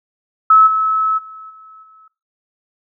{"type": "tone with level steps", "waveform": "sine", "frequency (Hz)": 1297, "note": "E6", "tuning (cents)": -28, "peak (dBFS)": [-5, -13, -32, -38, -43], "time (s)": [0.5, 2.08], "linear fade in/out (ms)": 5, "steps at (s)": [0.66, 1.17, 1.49, 1.82], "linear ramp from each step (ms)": 20, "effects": ["noise-tail reverb RT60 0.3 s tail -20 dB re dry"]}